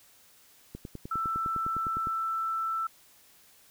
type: click train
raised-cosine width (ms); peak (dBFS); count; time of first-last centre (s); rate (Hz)
3; -26; 14; 0.75-2.071; 9.84
type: tone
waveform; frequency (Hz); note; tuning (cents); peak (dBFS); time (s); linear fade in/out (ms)
sine; 1328; E6; +12; -28; 1.11-2.87; 5
effects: white hiss -59 dBFS RMS until 3.7 s